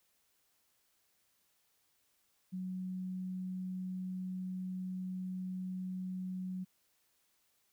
sine tone, 185 Hz, F#3, in tune, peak -37 dBFS, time 2.52-6.65 s, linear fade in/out 20 ms, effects white hiss -75 dBFS RMS until 7.72 s

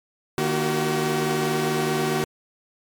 sawtooth tone cluster, 153.5 / 234.7 / 355 / 379.7 Hz, D#3 / A#3 / F4 / F#4, -23 / +12 / +28 / +45 cents, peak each -23 / -24 / -28 / -20 dBFS, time 0.38-2.24 s, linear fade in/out 0 ms, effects MP3 96 kbps

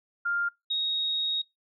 sine tone pair in turn, 1400 / 3761 Hz, F6 / A#7, +4 / +15 cents, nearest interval octave + perfect fourth, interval 1711 cents, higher second, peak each -25 dBFS, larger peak neither, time 0.25-0.49 / 0.7-1.42 s, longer second, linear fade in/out 10 ms, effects noise-tail reverb RT60 0.2 s tail -25 dB re dry

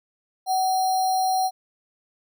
sine tone with sample-and-hold, 750 Hz, F#5, 23 cents sharp, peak -19 dBFS, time 0.46-1.51 s, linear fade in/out 50 ms, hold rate 4900 Hz, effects none

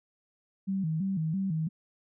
sine tone with vibrato, 175.2 Hz, F3, 6 cents sharp, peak -27 dBFS, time 0.67-1.69 s, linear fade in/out 20 ms, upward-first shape square, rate 3 Hz, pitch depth 170 cents each way, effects none

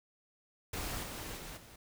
pink noise with level steps, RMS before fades -39 / -43 / -46 / -55 dBFS, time 0.73-1.76 s, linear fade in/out 5 ms, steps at 1.02 / 1.36 / 1.56 s, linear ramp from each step 20 ms, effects none

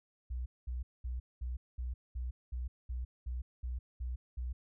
sine tone bursts, 61.74 Hz, B1, in tune, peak -35 dBFS, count 12, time 0.3-4.53 s, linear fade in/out 10 ms, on 160 ms, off 210 ms, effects none

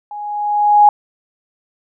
sine tone with level ramp, 830.6 Hz, G#5, in tune, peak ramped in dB -26 to -3 dBFS, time 0.11-0.89 s, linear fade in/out 2 ms, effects none

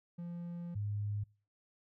triangle / sine tone pair in turn, 172.6 / 103.34 Hz, F3 / G#2, -20 / -8 cents, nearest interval major sixth, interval 888 cents, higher first, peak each -38 / -34 dBFS, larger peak second, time 0.18-0.75 / 0.75-1.24 s, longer first, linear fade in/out 10 ms, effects noise-tail reverb RT60 0.4 s tail -26 dB re dry

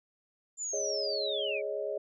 sine linear sweep, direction down, 7210 to 2227 Hz, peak -33 dBFS, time 0.57-1.62 s, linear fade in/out 50 ms
sine chord, Ab suspended fourth, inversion none, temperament just, 415.3 / 553.7 / 623 Hz, Ab4 / Db5 / Eb5, 0 / -2 / +2 cents, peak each -36 dBFS, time 0.73-1.98 s, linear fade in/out 5 ms
effects none

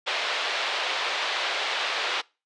white band-pass noise, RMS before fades -28 dBFS, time 0.06-2.22 s, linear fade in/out 20 ms, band 460 to 3900 Hz, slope 24 dB/octave, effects noise-tail reverb RT60 0.3 s tail -24 dB re dry + resampled to 22050 Hz

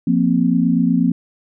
sine chord, F suspended fourth, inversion none, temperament equal, 174.61 / 233.1 / 261.6 Hz, F3 / Bb3 / C4, 0 / 0 / 0 cents, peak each -17 dBFS, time 0.07-1.12 s, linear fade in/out 5 ms, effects none

